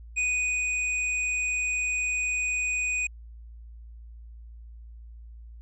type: tone with ADSR envelope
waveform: square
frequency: 2484 Hz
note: D#7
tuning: 3 cents flat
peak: -24 dBFS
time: 0.16-3.07 s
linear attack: 21 ms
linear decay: 480 ms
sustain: -2 dB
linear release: 4 ms
effects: added 57 Hz sine -42 dBFS peak until 5.61 s + resampled to 24000 Hz